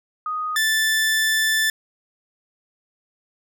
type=tone pair in turn; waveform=sine / sawtooth; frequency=1244.5 / 1760 Hz; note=D#6 / A6; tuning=0 / 0 cents; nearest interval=tritone; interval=600 cents; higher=second; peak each=-23 / -14 dBFS; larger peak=second; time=0.26-0.56 / 0.56-1.7 s; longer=second; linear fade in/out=2 ms; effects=none